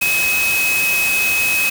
sine tone in noise, 2550 Hz, D#7, 42 cents sharp, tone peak -15 dBFS, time 0.01-1.7 s, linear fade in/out 10 ms, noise white, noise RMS -22 dBFS, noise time 0.01-1.7 s, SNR +4 dB, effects none

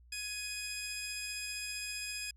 15% pulse tone pair together, 1672.4 / 2501 Hz, G#6 / D#7, +12 / +8 cents, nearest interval perfect fifth, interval 696 cents, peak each -40 / -31 dBFS, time 0.12-2.31 s, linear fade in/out 5 ms, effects added 60 Hz sine -57 dBFS peak until 2.36 s + low-pass 12000 Hz 12 dB/octave

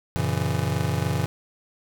square chord, F# dominant seventh, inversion none, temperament just, 92.5 / 115.62 / 138.75 / 166.5 Hz, F#2 / A#2 / C#3 / E3, 0 / -14 / +2 / +18 cents, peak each -29 dBFS, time 0.16-1.26 s, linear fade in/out 0 ms, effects none

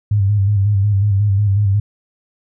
sine tone with vibrato, 101 Hz, G#2, 48 cents flat, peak -11 dBFS, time 0.11-1.8 s, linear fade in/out 5 ms, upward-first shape square, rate 5.5 Hz, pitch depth 53 cents each way, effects none

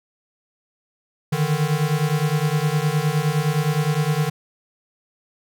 square beating tone pair, 146.83 / 156.53 Hz, D3 / D#3, 0 / +11 cents, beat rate 9.7 Hz, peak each -22 dBFS, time 1.32-4.3 s, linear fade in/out 10 ms, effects none

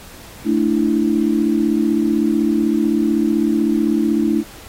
sine chord, A suspended fourth, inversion none, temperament equal, 220 / 293.7 / 329.6 Hz, A3 / D4 / E4, 0 / 0 / 0 cents, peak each -18 dBFS, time 0.44-4.44 s, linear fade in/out 50 ms, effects pink hiss -40 dBFS RMS until 4.68 s + AAC 48 kbps

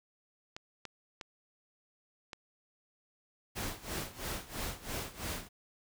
clicks, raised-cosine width 0.2 ms, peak -25 dBFS, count 4, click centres 0.565 / 0.853 / 1.212 / 2.332 s
pink noise with tremolo, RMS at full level -37 dBFS, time 3.55-5.49 s, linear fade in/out 20 ms, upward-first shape sine, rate 3 Hz, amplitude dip 85%
effects none

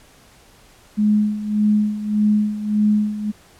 sine tone with tremolo, 210.6 Hz, G#3, 24 cents sharp, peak -12 dBFS, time 0.97-3.32 s, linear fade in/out 20 ms, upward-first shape sine, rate 1.7 Hz, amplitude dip 75%, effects pink hiss -50 dBFS RMS until 3.59 s + low-pass 12000 Hz 12 dB/octave

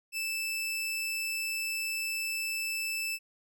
sawtooth tone, 2637 Hz, E7, in tune, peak -28 dBFS, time 0.12-3.19 s, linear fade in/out 50 ms, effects none

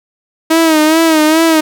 sawtooth tone with vibrato, 317.4 Hz, D#4, 35 cents sharp, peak -3 dBFS, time 0.5-1.61 s, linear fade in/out 10 ms, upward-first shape sine, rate 2.4 Hz, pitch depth 65 cents each way, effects none

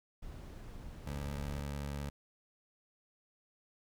brown noise, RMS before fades -47 dBFS, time 0.22-1.62 s, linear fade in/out 10 ms
20% pulse tone with vibrato, 71.2 Hz, C#2, 47 cents sharp, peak -33 dBFS, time 1.06-2.1 s, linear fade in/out 10 ms, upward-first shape square, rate 16 Hz, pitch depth 20 cents each way
effects none

